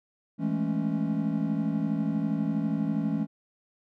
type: chord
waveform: triangle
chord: A major seventh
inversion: second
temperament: equal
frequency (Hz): 164.81 / 207.7 / 220 / 277.2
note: E3 / G#3 / A3 / C#4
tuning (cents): 0 / 0 / 0 / 0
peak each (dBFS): -29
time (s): 0.38-3.27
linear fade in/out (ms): 50
effects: none